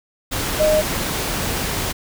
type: tone in noise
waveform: sine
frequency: 616 Hz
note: D#5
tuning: 17 cents flat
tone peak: -13 dBFS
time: 0.59-0.82 s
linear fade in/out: 20 ms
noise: pink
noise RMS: -23 dBFS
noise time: 0.31-1.93 s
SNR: +7 dB
effects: none